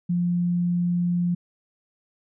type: tone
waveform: sine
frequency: 175.2 Hz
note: F3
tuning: 6 cents sharp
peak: -20 dBFS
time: 0.09-1.35 s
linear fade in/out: 10 ms
effects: none